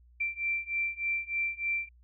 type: beating tone pair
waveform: sine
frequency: 2349 / 2352.3 Hz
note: D7 / D7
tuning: 0 / +2 cents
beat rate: 3.3 Hz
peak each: -33 / -32 dBFS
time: 0.2-1.89 s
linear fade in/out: 10 ms
effects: added 60 Hz sine -56 dBFS peak until 2.03 s